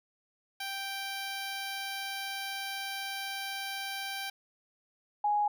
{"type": "tone pair in turn", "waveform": ["10% pulse", "sine"], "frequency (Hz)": [784, 830.6], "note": ["G5", "G#5"], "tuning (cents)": [0, 0], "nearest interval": "minor second", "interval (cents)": 100, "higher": "second", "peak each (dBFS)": [-27, -25], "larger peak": "second", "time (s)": [[0.6, 4.3], [5.24, 5.48]], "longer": "first", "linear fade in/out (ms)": 5, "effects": []}